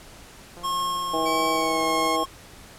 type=click train; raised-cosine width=1 ms; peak=-31 dBFS; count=263; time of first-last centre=0.57-2.076 s; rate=174 Hz
type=tone with tremolo; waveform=square; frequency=1080 Hz; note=C#6; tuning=45 cents flat; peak=-24 dBFS; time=0.63-2.26 s; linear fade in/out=20 ms; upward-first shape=sine; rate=1.6 Hz; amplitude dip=30%
type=harmonic tone; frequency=161.2 Hz; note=E3; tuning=38 cents flat; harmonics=2 / 3 / 4 / 5; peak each=-29 / -29 / -29 / -29 dBFS; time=1.13-2.24 s; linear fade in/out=10 ms
type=tone with pitch glide; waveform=sawtooth; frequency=2290 to 2161 Hz; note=D7 to C#7; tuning=-44 to -45 cents; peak=-27 dBFS; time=1.25-2.17 s; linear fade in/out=20 ms; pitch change=-101 cents; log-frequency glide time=1.51-1.82 s
effects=pink hiss -46 dBFS RMS until 2.78 s + low-pass 12000 Hz 12 dB/octave